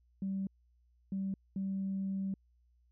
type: tone bursts at uneven times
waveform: sine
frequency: 193.5 Hz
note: G3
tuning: 22 cents flat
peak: -32 dBFS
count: 3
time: 0.22-0.47 / 1.12-1.34 / 1.56-2.34 s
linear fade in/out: 2 ms
effects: tanh soft clip ceiling -28 dBFS + added 60 Hz sine -66 dBFS peak until 2.91 s